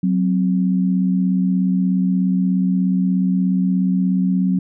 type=tone pair together; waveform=sine; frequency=185 / 261.8 Hz; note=F#3 / C4; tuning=0 / +1 cents; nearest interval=tritone; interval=601 cents; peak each=-15 / -22 dBFS; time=0.03-4.59 s; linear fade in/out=5 ms; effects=none